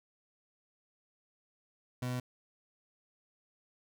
30% pulse tone, 125.1 Hz, B2, 23 cents sharp, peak -31 dBFS, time 2.02-2.2 s, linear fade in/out 5 ms, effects none

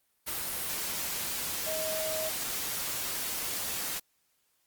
sine tone in noise, 631 Hz, D#5, 24 cents sharp, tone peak -33 dBFS, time 1.66-2.3 s, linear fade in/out 20 ms, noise white, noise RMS -34 dBFS, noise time 0.26-4 s, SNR -2 dB, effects white hiss -73 dBFS RMS until 4.66 s + Opus 32 kbps

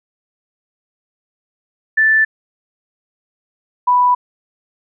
sine tone pair in turn, 1760 / 987.8 Hz, A6 / B5, 0 / 0 cents, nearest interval minor seventh, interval 1000 cents, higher first, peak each -9 dBFS, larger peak neither, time 1.97-2.25 / 3.87-4.15 s, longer neither, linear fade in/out 10 ms, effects none

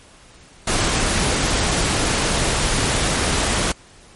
pink noise, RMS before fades -19 dBFS, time 0.67-3.72 s, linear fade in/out 5 ms, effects pink hiss -47 dBFS RMS until 4.15 s + MP3 48 kbps

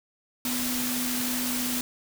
sine tone in noise, 248 Hz, B3, 7 cents sharp, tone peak -30 dBFS, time 0.45-1.81 s, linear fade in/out 2 ms, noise white, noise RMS -30 dBFS, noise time 0.45-1.81 s, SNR -3 dB, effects none

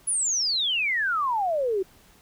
sine exponential sweep, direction down, 10430 to 364.6 Hz, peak -22 dBFS, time 0.07-1.83 s, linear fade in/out 10 ms, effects pink hiss -56 dBFS RMS until 2.21 s

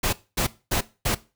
pink noise bursts, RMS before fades -23 dBFS, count 4, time 0.03-1.15 s, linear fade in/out 10 ms, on 100 ms, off 240 ms, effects noise-tail reverb RT60 0.3 s tail -18 dB re dry

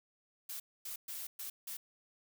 blue noise bursts at uneven times, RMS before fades -43 dBFS, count 5, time 0.49-0.6 / 0.85-0.96 / 1.08-1.27 / 1.39-1.5 / 1.67-1.77 s, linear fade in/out 5 ms, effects none

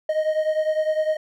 triangle beating tone pair, 620 / 629.9 Hz, D#5 / D#5, -6 / +21 cents, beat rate 9.9 Hz, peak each -19 / -23 dBFS, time 0.09-1.17 s, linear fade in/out 5 ms, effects none

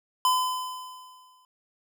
square tone with exponential decay, 1015 Hz, B5, 47 cents sharp, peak -19 dBFS, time 0.25-1.45 s, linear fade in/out 1 ms, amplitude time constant 260 ms, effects none

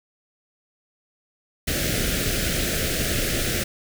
pink band-stop noise, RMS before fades -24 dBFS, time 1.67-3.64 s, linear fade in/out 10 ms, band 660 to 1400 Hz, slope 48 dB/octave, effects none

